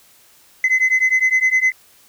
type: beating tone pair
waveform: sine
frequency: 2035 / 2044.8 Hz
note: C7 / C7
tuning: -49 / -40 cents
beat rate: 9.8 Hz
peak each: -14 dBFS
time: 0.64-1.72 s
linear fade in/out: 2 ms
effects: tanh soft clip ceiling -10 dBFS + white hiss -51 dBFS RMS until 2.08 s